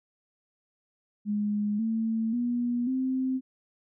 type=tone with pitch steps; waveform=sine; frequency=207.8 / 224 / 241.5 / 260.3 Hz; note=G#3 / A3 / B3 / C4; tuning=+1 / +31 / -39 / -9 cents; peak=-25 dBFS; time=1.25-3.41 s; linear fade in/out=50 ms; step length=540 ms; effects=none